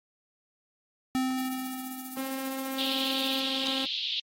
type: tone with exponential decay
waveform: square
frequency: 259.1 Hz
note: C4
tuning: 17 cents flat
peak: -25 dBFS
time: 1.15-3.22 s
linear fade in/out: 0 ms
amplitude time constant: 450 ms
type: noise with tremolo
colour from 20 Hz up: violet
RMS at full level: -38 dBFS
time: 1.38-3.4 s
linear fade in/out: 5 ms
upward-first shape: triangle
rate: 15 Hz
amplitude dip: 75%
type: tone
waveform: sawtooth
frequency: 266.6 Hz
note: C4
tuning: 33 cents sharp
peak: -29 dBFS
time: 2.17-3.85 s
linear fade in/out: 2 ms
type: band-pass noise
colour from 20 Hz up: white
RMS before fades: -32 dBFS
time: 2.78-4.2 s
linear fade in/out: 5 ms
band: 2900 to 4000 Hz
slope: 48 dB/octave
effects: AAC 48 kbps